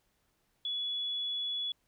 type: tone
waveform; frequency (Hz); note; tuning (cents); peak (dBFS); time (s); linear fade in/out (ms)
sine; 3400; G#7; +40; -32; 0.65-1.72; 2
effects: pink hiss -75 dBFS RMS until 1.87 s